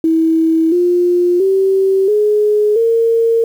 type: tone with pitch steps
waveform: sine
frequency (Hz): 324 / 353.3 / 385.3 / 420.2 / 458.2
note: E4 / F4 / G4 / G#4 / A#4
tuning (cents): -30 / +20 / -30 / +20 / -30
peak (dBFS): -9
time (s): 0.04-3.44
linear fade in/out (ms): 2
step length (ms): 680
effects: 7-bit